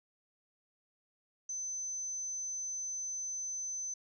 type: tone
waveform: sine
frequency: 6120 Hz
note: G8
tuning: 42 cents flat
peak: -36 dBFS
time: 1.49-3.94 s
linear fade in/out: 5 ms
effects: none